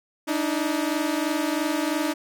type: tone pair together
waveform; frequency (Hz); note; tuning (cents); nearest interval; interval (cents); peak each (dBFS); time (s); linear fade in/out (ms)
sawtooth; 293.7 / 316.7; D4 / D#4; 0 / +31; minor second; 131; -22; 0.27-2.14; 20
effects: none